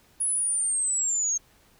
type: linear sweep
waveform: sine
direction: down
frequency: 10400 to 6400 Hz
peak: -23 dBFS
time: 0.2-1.38 s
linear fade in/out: 10 ms
effects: pink hiss -60 dBFS RMS until 1.79 s